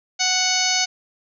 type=harmonic tone with a mistuned harmonic; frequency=740 Hz; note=F#5; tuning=in tune; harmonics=1 / 2 / 3 / 4 / 5 / 6 / 7 / 8 / 9; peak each=-27 / -30 / -25 / -28 / -29 / -24 / -26 / -24 / -30 dBFS; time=0.19-0.86 s; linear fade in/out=20 ms; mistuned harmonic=8; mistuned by=+50 cents; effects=none